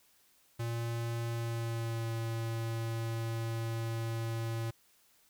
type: tone with pitch glide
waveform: square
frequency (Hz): 116.6 to 114.2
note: A#2 to A#2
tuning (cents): +1 to -35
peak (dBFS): -34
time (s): 0.59-4.71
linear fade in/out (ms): 10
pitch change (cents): -36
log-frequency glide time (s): 1.29-2.1
effects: white hiss -67 dBFS RMS until 5.29 s